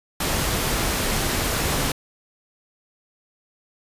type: noise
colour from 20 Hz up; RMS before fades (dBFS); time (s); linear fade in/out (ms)
pink; -23; 0.2-1.92; 5
effects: resampled to 32000 Hz